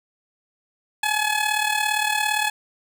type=tone with amplitude modulation; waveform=15% pulse; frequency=850 Hz; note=G#5; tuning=40 cents sharp; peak=-11 dBFS; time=1.03-2.5 s; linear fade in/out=5 ms; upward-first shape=sine; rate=37.5 Hz; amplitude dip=65%; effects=none